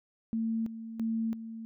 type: tone with tremolo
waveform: sine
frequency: 225.3 Hz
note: A3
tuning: 41 cents sharp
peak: -28 dBFS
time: 0.33-1.65 s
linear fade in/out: 0 ms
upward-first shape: square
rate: 1.5 Hz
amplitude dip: 70%
effects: none